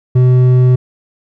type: tone with hard clipping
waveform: sine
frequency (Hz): 126.3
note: B2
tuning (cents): +39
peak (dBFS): -7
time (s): 0.15-0.76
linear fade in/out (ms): 10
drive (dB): 6
effects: none